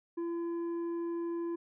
sine tone with tanh clipping, 339.1 Hz, E4, 49 cents sharp, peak -34 dBFS, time 0.17-1.56 s, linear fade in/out 10 ms, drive 6 dB, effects none

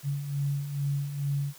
sine beating tone pair, 139.6 / 141.9 Hz, C#3 / C#3, +13 / +41 cents, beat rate 2.3 Hz, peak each -35 / -28 dBFS, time 0.03-1.54 s, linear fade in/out 50 ms, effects white hiss -51 dBFS RMS until 1.58 s

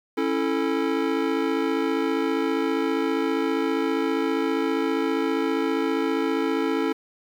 square chord, A major, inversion first, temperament just, 275 / 330 / 440 Hz, C#4 / E4 / A4, -14 / +2 / 0 cents, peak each -27 dBFS, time 0.17-6.93 s, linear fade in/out 10 ms, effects low-pass 3000 Hz 12 dB/octave + 8-bit

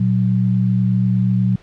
sine tone pair together, 118 / 186.34 Hz, A#2 / F#3, +22 / +13 cents, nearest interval minor sixth, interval 791 cents, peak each -16 dBFS, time 0-1.56 s, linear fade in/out 5 ms, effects pink hiss -49 dBFS RMS until 1.62 s + low-pass 4000 Hz 12 dB/octave

